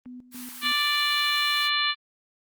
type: click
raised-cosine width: 0.5 ms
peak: -39 dBFS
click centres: 0.057 s
type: tone with tremolo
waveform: sine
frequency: 248.9 Hz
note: B3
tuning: 14 cents sharp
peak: -38 dBFS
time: 0.06-0.72 s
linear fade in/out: 0 ms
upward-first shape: square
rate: 3.5 Hz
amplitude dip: 75%
type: high-pass noise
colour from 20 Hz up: white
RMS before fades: -40 dBFS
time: 0.31-1.7 s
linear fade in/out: 50 ms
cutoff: 860 Hz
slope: 48 dB/octave
type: harmonic tone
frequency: 587.3 Hz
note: D5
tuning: in tune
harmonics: 2 / 3 / 4 / 5 / 6 / 7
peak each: -29 / -29 / -29 / -29 / -29 / -29 dBFS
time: 0.61-1.95 s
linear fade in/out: 50 ms
effects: Opus 24 kbps